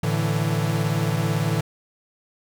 45% pulse chord, A suspended fourth, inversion none, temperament equal with one note detuned, 111.15 / 146.83 / 164.81 Hz, A2 / D3 / E3, +18 / 0 / 0 cents, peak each -25 dBFS, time 0.03-1.61 s, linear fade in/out 5 ms, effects none

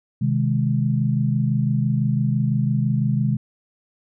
sine chord, Ab major, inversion first, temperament just, 129.78 / 155.74 / 207.7 Hz, C3 / Eb3 / Ab3, -14 / +2 / 0 cents, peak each -20 / -23 / -23 dBFS, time 0.21-3.37 s, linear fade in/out 10 ms, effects none

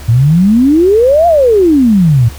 sine exponential two-way sweep, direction up then down, 109 to 706 to 109 Hz, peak -4 dBFS, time 0.08-2.29 s, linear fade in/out 10 ms, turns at 1.27 s, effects added 71 Hz sine -26 dBFS peak until 2.38 s + pink hiss -33 dBFS RMS until 2.38 s

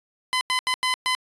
15% pulse tone bursts at uneven times, 1017 Hz, C6, 50 cents flat, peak -14 dBFS, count 5, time 0.33-0.41 / 0.5-0.59 / 0.67-0.74 / 0.83-0.94 / 1.06-1.15 s, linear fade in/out 0 ms, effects resampled to 22050 Hz

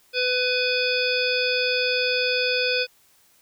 harmonic tone with a mistuned harmonic, 500 Hz, B4, 21 cents sharp, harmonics 1 / 3 / 5 / 7 / 9 / 10, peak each -25 / -29 / -25 / -30 / -30 / -29 dBFS, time 0.13-2.87 s, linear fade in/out 50 ms, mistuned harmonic 7, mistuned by -18 cents, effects white hiss -59 dBFS RMS until 3.41 s

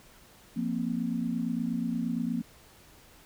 sine chord, F suspended fourth, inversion none, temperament equal, 174.61 / 233.1 / 261.6 Hz, F3 / Bb3 / C4, 0 / 0 / 0 cents, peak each -34 / -30 / -34 dBFS, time 0.56-2.42 s, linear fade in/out 10 ms, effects pink hiss -56 dBFS RMS until 3.25 s

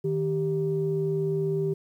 sine tone pair together, 155.57 / 392 Hz, D#3 / G4, 0 / 0 cents, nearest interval octave + major third, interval 1600 cents, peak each -27 / -25 dBFS, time 0.04-1.74 s, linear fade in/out 10 ms, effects tanh soft clip ceiling -16 dBFS + 10-bit

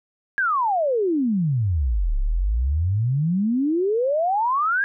sine exponential two-way sweep, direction down then up, 1664 to 32.7 to 1664 Hz, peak -18 dBFS, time 0.38-4.84 s, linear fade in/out 0 ms, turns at 2.18 s, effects none

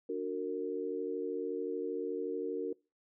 sine chord, D augmented, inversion none, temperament just, 293.7 / 367.1 / 458.9 Hz, D4 / F#4 / A#4, 0 / -14 / -27 cents, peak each -40 / -38 / -36 dBFS, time 0.09-2.73 s, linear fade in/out 5 ms, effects noise-tail reverb RT60 0.3 s tail -24 dB re dry

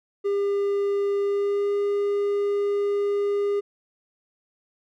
triangle tone with pitch glide, 401.7 to 405.9 Hz, G4 to G#4, +42 to -40 cents, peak -19 dBFS, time 0.24-3.61 s, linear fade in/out 20 ms, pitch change +18 cents, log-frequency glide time 1.21-1.73 s, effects none

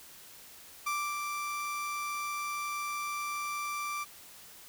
30% pulse tone with ADSR envelope, 1174.7 Hz, D6, in tune, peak -27 dBFS, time 0.86-4.05 s, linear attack 10 ms, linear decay 280 ms, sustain -4 dB, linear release 25 ms, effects white hiss -52 dBFS RMS until 4.68 s

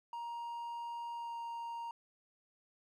triangle tone with pitch glide, 940 to 933 Hz, A#5 to A#5, +14 to +1 cents, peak -38 dBFS, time 0.13-1.91 s, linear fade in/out 2 ms, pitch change -13 cents, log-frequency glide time 1.14-1.36 s, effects none

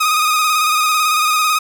sawtooth tone with vibrato, 1244.5 Hz, D#6, in tune, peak -9 dBFS, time 0-1.59 s, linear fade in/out 10 ms, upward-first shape square, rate 18 Hz, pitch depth 30 cents each way, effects none

